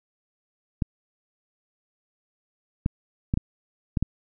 clicks, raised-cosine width 5 ms, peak -10 dBFS, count 6, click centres 0.822 / 2.861 / 3.339 / 3.374 / 3.972 / 4.026 s, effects none

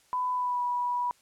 sine tone with pitch glide, 1000 to 977.2 Hz, B5 to B5, +21 to -19 cents, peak -26 dBFS, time 0.13-1.11 s, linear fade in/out 0 ms, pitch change -40 cents, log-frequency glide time 0.33-0.62 s, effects white hiss -63 dBFS RMS until 1.21 s + low-pass 10000 Hz 12 dB/octave

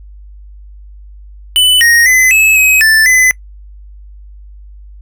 square tone with pitch steps, 2995 / 1868 / 2026 / 2591 / 2540 / 1763 / 2019 Hz, F#7 / A#6 / B6 / E7 / D#7 / A6 / B6, +20 / +3 / +44 / -30 / +35 / +3 / +38 cents, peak -6 dBFS, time 1.56-3.31 s, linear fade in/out 0 ms, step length 250 ms, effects noise-tail reverb RT60 0.1 s tail -23 dB re dry + added 50 Hz sine -31 dBFS peak until 5.01 s

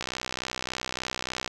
click train, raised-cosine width 0.2 ms, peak -13 dBFS, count 94, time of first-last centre 0.01-1.477 s, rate 63.4 Hz, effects none

